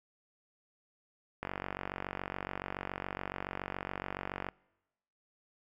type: click train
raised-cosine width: 0.5 ms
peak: -21 dBFS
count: 145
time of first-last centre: 1.43-4.487 s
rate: 47.1 Hz
effects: noise-tail reverb RT60 1.0 s tail -25 dB re dry